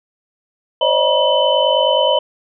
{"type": "tone cluster", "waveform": "sine", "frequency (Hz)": [527, 577, 626, 961, 3031], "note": ["C5", "D5", "D#5", "B5", "F#7"], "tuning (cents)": [12, -31, 10, -48, 41], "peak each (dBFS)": -18, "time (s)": [0.81, 2.19], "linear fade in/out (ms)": 5, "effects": []}